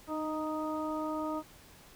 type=harmonic tone with a mistuned harmonic; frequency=311.1 Hz; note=D#4; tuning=in tune; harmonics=1 / 2 / 3 / 4; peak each=-35 / -38 / -40 / -40 dBFS; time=0.07-1.43 s; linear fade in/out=50 ms; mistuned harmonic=1; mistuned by=-18 cents; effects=pink hiss -56 dBFS RMS until 1.95 s